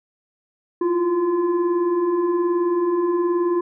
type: tone with frequency modulation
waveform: sine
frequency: 350.4 Hz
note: F4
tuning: 6 cents sharp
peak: -17 dBFS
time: 0.81-3.61 s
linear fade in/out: 5 ms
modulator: 682 Hz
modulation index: 0.58
effects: none